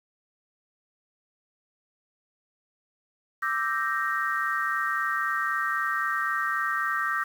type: chord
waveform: sine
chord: E half-diminished seventh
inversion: third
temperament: equal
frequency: 1174.7 / 1318.5 / 1568 / 1864.7 Hz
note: D6 / E6 / G6 / Bb6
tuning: 0 / 0 / 0 / 0 cents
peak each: -30 / -31 / -30 / -30 dBFS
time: 3.42-7.24 s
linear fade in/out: 10 ms
effects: 8-bit